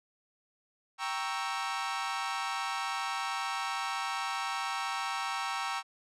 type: chord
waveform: sawtooth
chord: G diminished seventh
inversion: none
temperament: equal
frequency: 784 / 932.3 / 1108.7 / 1318.5 Hz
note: G5 / Bb5 / Db6 / Fb6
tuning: 0 / 0 / 0 / 0 cents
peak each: -34 dBFS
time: 0.98-5.83 s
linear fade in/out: 50 ms
effects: low-pass 7000 Hz 12 dB/octave